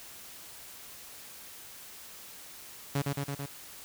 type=tone with echo; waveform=sawtooth; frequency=140.8 Hz; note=C#3; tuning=27 cents sharp; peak=-23 dBFS; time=2.95-3.02 s; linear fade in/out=5 ms; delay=110 ms; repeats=4; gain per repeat=-2 dB; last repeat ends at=3.46 s; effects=white hiss -48 dBFS RMS until 3.84 s